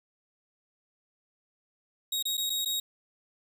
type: tone with dropouts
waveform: sawtooth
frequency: 3778 Hz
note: A#7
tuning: 22 cents sharp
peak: -25 dBFS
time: 2.12-2.8 s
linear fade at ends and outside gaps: 5 ms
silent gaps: 2.226-2.253 / 2.371-2.377 / 2.497-2.501 / 2.649-2.657 s
effects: none